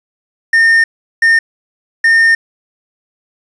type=tone bursts at uneven times; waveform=triangle; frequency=1822 Hz; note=A#6; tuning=40 cents flat; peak=-4 dBFS; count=3; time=0.53-0.84 / 1.22-1.39 / 2.04-2.35 s; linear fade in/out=5 ms; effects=resampled to 24000 Hz + 7-bit